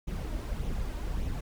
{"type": "noise with flanger", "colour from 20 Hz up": "brown", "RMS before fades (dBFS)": -33, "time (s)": [0.07, 1.41], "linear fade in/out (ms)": 10, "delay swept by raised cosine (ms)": [0.3, 3.3], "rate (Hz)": 1.7, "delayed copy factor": 0.5, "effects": []}